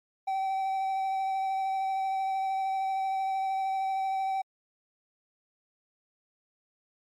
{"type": "tone with vibrato", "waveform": "triangle", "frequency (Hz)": 770, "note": "G5", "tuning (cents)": -31, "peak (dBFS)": -25, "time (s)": [0.27, 4.42], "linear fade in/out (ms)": 10, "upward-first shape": "sine", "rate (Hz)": 13, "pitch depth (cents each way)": 13, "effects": ["MP3 64 kbps"]}